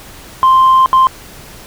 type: tone bursts at uneven times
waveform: sine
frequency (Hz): 1046.5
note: C6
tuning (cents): 0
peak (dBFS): -3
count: 2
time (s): 0.43-0.86 / 0.93-1.07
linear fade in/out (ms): 0
effects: tanh soft clip ceiling -3 dBFS + pink hiss -35 dBFS RMS until 1.66 s